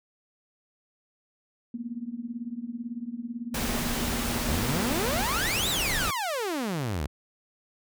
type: tone with tremolo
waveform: sine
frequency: 236.7 Hz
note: A#3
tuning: 27 cents sharp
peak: -28 dBFS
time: 1.74-5.23 s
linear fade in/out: 2 ms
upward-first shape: triangle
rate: 18 Hz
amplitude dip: 95%
type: noise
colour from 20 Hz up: pink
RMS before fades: -30 dBFS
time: 3.54-6.11 s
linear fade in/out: 5 ms
type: exponential two-way sweep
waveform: sawtooth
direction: up then down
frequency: 64.4 to 4037 to 64.4 Hz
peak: -24 dBFS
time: 4.48-7.07 s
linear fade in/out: 10 ms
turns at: 5.69 s
effects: none